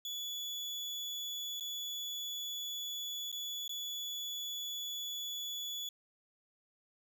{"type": "tone with dropouts", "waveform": "35% pulse", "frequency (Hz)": 3424, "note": "A7", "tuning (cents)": -48, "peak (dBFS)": -36, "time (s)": [0.05, 5.89], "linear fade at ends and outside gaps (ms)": 2, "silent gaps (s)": [[1.599, 1.607], [3.317, 3.326], [3.679, 3.693]], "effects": []}